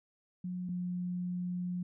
sine tone pair in turn, 180.6 / 178.84 Hz, F#3 / F3, -42 / +41 cents, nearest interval unison, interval 17 cents, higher first, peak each -35 / -33 dBFS, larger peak second, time 0.44-0.69 / 0.69-1.83 s, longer second, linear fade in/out 5 ms, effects none

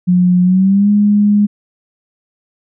sine tone with pitch glide, 179.7 to 206.4 Hz, F3 to G#3, +50 to -10 cents, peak -7 dBFS, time 0.07-1.47 s, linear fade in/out 20 ms, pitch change +240 cents, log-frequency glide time 0.43-0.9 s, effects none

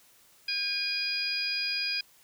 harmonic tone with a mistuned harmonic, 818 Hz, G#5, 26 cents flat, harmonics 2 / 3 / 4 / 5 / 6, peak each -40 / -33 / -42 / -42 / -30 dBFS, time 0.48-2.01 s, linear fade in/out 5 ms, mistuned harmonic 2, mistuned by -31 cents, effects white hiss -60 dBFS RMS until 2.23 s

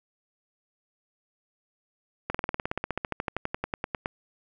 slowing click train, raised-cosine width 0.5 ms, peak -13 dBFS, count 25, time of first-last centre 2.3-4.059 s, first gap 45 ms, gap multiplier 1.04, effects none

